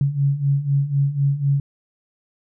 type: beating tone pair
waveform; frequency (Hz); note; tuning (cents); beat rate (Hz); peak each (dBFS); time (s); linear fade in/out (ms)
sine; 137.7 / 141.7; C#3 / C#3; -11 / +38; 4; -22 / -18; 0.01-1.6; 2
effects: none